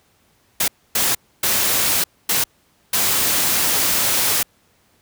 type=noise bursts at uneven times; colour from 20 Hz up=white; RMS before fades=-18 dBFS; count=5; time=0.6-0.68 / 0.95-1.15 / 1.43-2.04 / 2.29-2.44 / 2.93-4.43 s; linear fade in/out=5 ms; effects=pink hiss -59 dBFS RMS until 5.01 s + high-pass 60 Hz 12 dB/octave